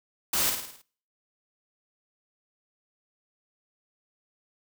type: noise with echo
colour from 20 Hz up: white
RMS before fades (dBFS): -26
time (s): 0.33-0.5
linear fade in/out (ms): 5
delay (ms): 53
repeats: 6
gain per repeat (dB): -5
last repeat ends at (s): 0.818
effects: noise-tail reverb RT60 0.5 s tail -23 dB re dry